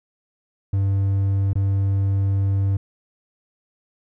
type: tone with dropouts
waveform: triangle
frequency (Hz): 98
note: G2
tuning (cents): 0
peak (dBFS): -15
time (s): 0.73-2.77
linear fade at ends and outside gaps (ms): 5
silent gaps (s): 1.533-1.554
effects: none